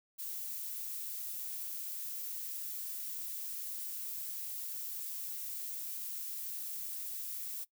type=noise; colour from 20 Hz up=violet; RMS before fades=-41 dBFS; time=0.18-7.65 s; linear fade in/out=20 ms; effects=noise-tail reverb RT60 0.1 s tail -20 dB re dry